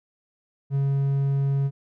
triangle tone, 138.4 Hz, C#3, 2 cents flat, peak -18 dBFS, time 0.7-1.71 s, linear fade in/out 50 ms, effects none

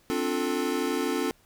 square chord, D minor seventh, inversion third, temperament equal with one note detuned, 261.6 / 293.7 / 353.1 / 440 Hz, C4 / D4 / F4 / A4, 0 / 0 / +19 / 0 cents, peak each -32 dBFS, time 0.1-1.31 s, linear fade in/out 0 ms, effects pink hiss -62 dBFS RMS until 1.45 s

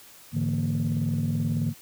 sine tone cluster, 106 / 147.6 / 166 / 230.8 Hz, G#2 / D3 / E3 / A#3, +36 / +9 / +12 / -17 cents, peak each -28 / -26 / -30 / -28 dBFS, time 0.32-1.74 s, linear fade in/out 50 ms, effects tanh soft clip ceiling -18 dBFS + white hiss -50 dBFS RMS until 1.81 s

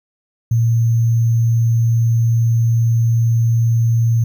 sine tone with sample-and-hold, 115.3 Hz, A#2, 19 cents flat, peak -11 dBFS, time 0.51-4.24 s, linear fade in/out 5 ms, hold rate 6300 Hz, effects none

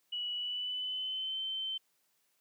sine tone with pitch glide, 2938 to 3091 Hz, F#7 to G7, -13 to -25 cents, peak -34 dBFS, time 0.12-1.78 s, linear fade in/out 10 ms, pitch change +88 cents, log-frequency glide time 0.34-1.4 s, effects white hiss -75 dBFS RMS until 2.4 s + high-pass 150 Hz 12 dB/octave

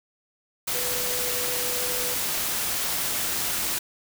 sine tone in noise, 493.9 Hz, B4, in tune, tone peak -34 dBFS, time 0.74-2.15 s, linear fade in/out 10 ms, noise white, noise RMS -27 dBFS, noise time 0.67-3.79 s, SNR -10 dB, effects none

